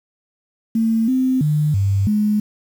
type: tone with pitch steps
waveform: sine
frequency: 224.9 / 258.9 / 150.5 / 98.6 / 210.3 Hz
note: A3 / C4 / D3 / G2 / G#3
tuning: +38 / -18 / +43 / +11 / +22 cents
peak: -14 dBFS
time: 0.75-2.4 s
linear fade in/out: 5 ms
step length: 330 ms
effects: 7-bit